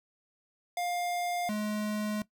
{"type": "tone pair in turn", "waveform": "square", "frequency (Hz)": [705, 211.2], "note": ["F5", "G#3"], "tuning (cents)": [16, 29], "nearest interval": "octave + major sixth", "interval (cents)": 2087, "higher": "first", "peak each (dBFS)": [-31, -31], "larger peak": "neither", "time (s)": [[0.77, 1.49], [1.49, 2.22]], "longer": "second", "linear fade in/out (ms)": 2, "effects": ["noise-tail reverb RT60 0.1 s tail -17 dB re dry"]}